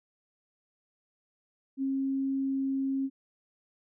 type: tone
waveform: sine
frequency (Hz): 269.9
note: C#4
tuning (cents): -46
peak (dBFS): -27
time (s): 1.77-3.1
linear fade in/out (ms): 50
effects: none